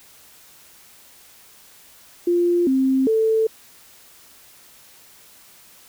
sine tone with pitch steps, 348.6 / 264.6 / 442.9 Hz, F4 / C4 / A4, -3 / +20 / +11 cents, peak -15 dBFS, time 2.27-3.47 s, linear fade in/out 5 ms, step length 400 ms, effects white hiss -49 dBFS RMS until 5.88 s

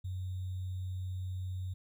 sine tone with sample-and-hold, 92.5 Hz, F#2, in tune, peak -35 dBFS, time 0.04-1.74 s, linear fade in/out 10 ms, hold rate 3675 Hz, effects none

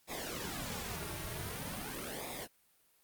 pink noise with flanger, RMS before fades -41 dBFS, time 0.07-2.48 s, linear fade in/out 50 ms, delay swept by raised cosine 0.67 to 4.07 ms, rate 0.45 Hz, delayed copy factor -0.7, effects white hiss -70 dBFS RMS until 3.03 s + Opus 48 kbps

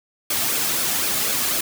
white noise with flanger, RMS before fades -22 dBFS, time 0.3-1.61 s, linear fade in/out 5 ms, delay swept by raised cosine 1 to 2.1 ms, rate 4 Hz, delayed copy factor -0.5, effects none

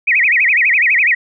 sine tone with vibrato, 2186 Hz, C#7, 25 cents flat, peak -9 dBFS, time 0.07-1.15 s, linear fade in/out 10 ms, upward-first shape sine, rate 12 Hz, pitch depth 280 cents each way, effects none

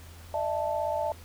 sine chord, D suspended second, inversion none, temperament equal with one note detuned, 602.8 / 659.3 / 880 Hz, D5 / E5 / A5, +45 / 0 / 0 cents, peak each -31 dBFS, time 0.34-1.12 s, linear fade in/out 2 ms, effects added 83 Hz sine -46 dBFS peak until 1.24 s + pink hiss -52 dBFS RMS until 1.24 s

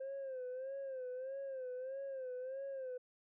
sine tone with vibrato, 525 Hz, C5, 6 cents sharp, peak -39 dBFS, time 0-2.98 s, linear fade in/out 10 ms, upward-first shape sine, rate 1.6 Hz, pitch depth 83 cents each way, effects tanh soft clip ceiling -39 dBFS

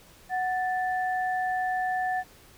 sine tone pair together, 740 / 1760 Hz, F#5 / A6, 0 / 0 cents, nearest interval octave + minor third, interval 1500 cents, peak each -26 / -32 dBFS, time 0.29-2.24 s, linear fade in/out 50 ms, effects pink hiss -54 dBFS RMS until 2.57 s

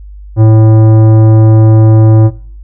sine tone with tanh clipping, 110 Hz, A2, in tune, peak -3 dBFS, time 0.36-2.31 s, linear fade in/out 50 ms, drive 14 dB, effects noise-tail reverb RT60 0.5 s tail -21 dB re dry + added 50 Hz sine -26 dBFS peak until 2.63 s

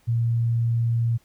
sine tone, 116.54 Hz, A#2, in tune, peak -19 dBFS, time 0.07-1.18 s, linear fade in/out 20 ms, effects pink hiss -62 dBFS RMS until 1.24 s

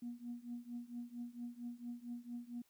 sine tone with tremolo, 240 Hz, B3, 49 cents flat, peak -39 dBFS, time 0.02-2.62 s, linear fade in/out 5 ms, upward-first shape triangle, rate 4.4 Hz, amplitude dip 95%, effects tanh soft clip ceiling -37 dBFS + white hiss -75 dBFS RMS until 2.69 s

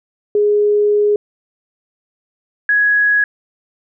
sine tone pair in turn, 415.3 / 1669.9 Hz, G#4 / G#6, 0 / +9 cents, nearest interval 2 octaves, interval 2409 cents, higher second, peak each -10 dBFS, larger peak neither, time 0.35-1.16 / 2.69-3.24 s, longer first, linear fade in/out 2 ms, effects none

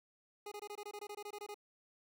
25% pulse tone bursts, 413.4 Hz, G#4, 8 cents flat, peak -40 dBFS, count 14, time 0.46-1.544 s, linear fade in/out 5 ms, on 57 ms, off 22 ms, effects none

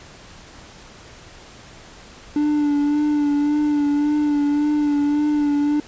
triangle tone with vibrato, 293.7 Hz, D4, in tune, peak -14 dBFS, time 2.36-5.8 s, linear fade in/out 2 ms, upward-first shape sine, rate 1.8 Hz, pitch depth 28 cents each way, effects pink hiss -43 dBFS RMS until 5.87 s + resampled to 16000 Hz

